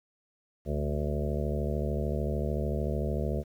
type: harmonic tone with a mistuned harmonic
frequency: 73.42 Hz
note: D2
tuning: in tune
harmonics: 1 / 2 / 3 / 5 / 6 / 7 / 8 / 9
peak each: -31 / -34 / -36 / -38 / -39 / -39 / -40 / -41 dBFS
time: 0.65-3.44 s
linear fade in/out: 50 ms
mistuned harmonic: 1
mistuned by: -65 cents
effects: 10-bit